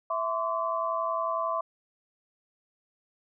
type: tone cluster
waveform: sine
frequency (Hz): 659 / 1035 / 1146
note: E5 / C6 / D6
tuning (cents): -1 / -19 / -43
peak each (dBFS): -31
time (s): 0.1-1.61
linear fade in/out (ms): 5
effects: none